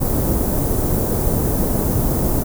pink band-stop noise, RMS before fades -18 dBFS, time 0-2.44 s, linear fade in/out 20 ms, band 550 to 15000 Hz, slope 12 dB/octave, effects none

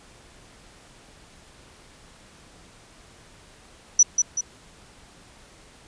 sine tone with echo, 5920 Hz, F#8, in tune, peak -10 dBFS, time 3.99-4.03 s, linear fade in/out 5 ms, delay 190 ms, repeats 2, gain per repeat -6 dB, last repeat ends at 4.41 s, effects pink hiss -51 dBFS RMS until 5.87 s + resampled to 22050 Hz

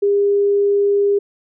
sine tone, 403.8 Hz, G#4, 49 cents flat, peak -12 dBFS, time 0.02-1.19 s, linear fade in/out 10 ms, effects none

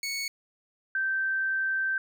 20% pulse / sine tone pair in turn, 2217 / 1557.3 Hz, C#7 / G6, 0 / -12 cents, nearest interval tritone, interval 612 cents, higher first, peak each -25 dBFS, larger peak neither, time 0.03-0.28 / 0.95-1.98 s, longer second, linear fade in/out 2 ms, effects none

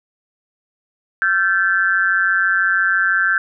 sine tone with amplitude modulation, 1553 Hz, G6, 17 cents flat, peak -9 dBFS, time 1.22-3.38 s, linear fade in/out 0 ms, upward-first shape sine, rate 186 Hz, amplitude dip 100%, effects none

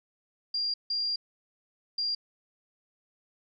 sine tone bursts at uneven times, 4781 Hz, D8, 30 cents sharp, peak -27 dBFS, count 3, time 0.54-0.74 / 0.9-1.16 / 1.98-2.15 s, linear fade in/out 5 ms, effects none

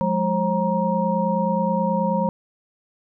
sine tone cluster, 178.1 / 207.5 / 535 / 941 Hz, F3 / G#3 / C5 / A#5, +34 / -1 / +38 / +16 cents, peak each -24 dBFS, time 0.01-2.29 s, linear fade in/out 0 ms, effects none

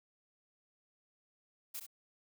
blue noise with echo, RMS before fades -42 dBFS, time 1.74-1.8 s, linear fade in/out 10 ms, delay 66 ms, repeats 1, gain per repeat -7 dB, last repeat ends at 1.866 s, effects none

